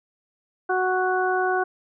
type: harmonic tone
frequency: 370.1 Hz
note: F#4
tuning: in tune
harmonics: 1 / 2 / 3 / 4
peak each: -24 / -24 / -30 / -26 dBFS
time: 0.69-1.64 s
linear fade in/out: 10 ms
effects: none